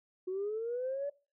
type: linear sweep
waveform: sine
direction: up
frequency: 363 to 578 Hz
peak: -32 dBFS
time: 0.27-1.1 s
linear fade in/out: 10 ms
effects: noise-tail reverb RT60 0.3 s tail -18 dB re dry + tanh soft clip ceiling -28 dBFS